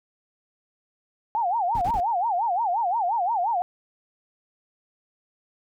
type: tone with vibrato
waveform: sine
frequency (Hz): 811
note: G#5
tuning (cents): -41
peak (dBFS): -21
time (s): 1.35-3.62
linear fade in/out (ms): 0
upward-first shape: sine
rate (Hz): 5.7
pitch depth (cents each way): 270
type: noise bursts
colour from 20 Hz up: brown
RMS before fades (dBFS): -33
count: 3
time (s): 1.75-2.001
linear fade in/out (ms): 0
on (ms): 61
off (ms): 34
effects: none